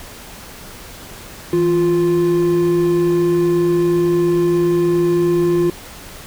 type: tone pair together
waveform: triangle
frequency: 164.81 / 349.2 Hz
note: E3 / F4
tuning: 0 / 0 cents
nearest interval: octave + minor second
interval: 1300 cents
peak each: -19 / -11 dBFS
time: 1.53-5.7 s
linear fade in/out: 2 ms
effects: pink hiss -36 dBFS RMS until 6.26 s